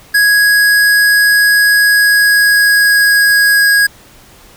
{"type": "tone with pitch glide", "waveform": "square", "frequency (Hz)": [1661.2, 1649.7], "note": ["G#6", "G#6"], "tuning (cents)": [0, -12], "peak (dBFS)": -7, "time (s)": [0.14, 3.87], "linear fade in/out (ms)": 10, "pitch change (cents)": -12, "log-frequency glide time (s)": [1.8, 3.43], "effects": ["pink hiss -41 dBFS RMS until 4.56 s"]}